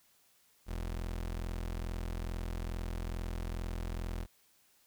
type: tone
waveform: 30% pulse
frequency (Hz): 42.33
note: E1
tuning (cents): +47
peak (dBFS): -33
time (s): 0.66-4.27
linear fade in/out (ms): 50
effects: white hiss -68 dBFS RMS until 4.86 s